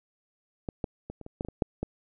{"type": "clicks", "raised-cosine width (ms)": 2, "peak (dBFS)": [-19, -16, -24, -29, -28, -17, -24, -24, -10, -17], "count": 10, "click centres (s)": [0.688, 0.842, 1.1, 1.213, 1.264, 1.409, 1.449, 1.486, 1.622, 1.83], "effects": []}